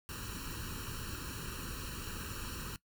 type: noise with comb filter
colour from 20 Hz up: pink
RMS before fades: -42 dBFS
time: 0.09-2.76 s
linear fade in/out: 0 ms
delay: 0.71 ms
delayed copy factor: +1
effects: noise-tail reverb RT60 0.1 s tail -20 dB re dry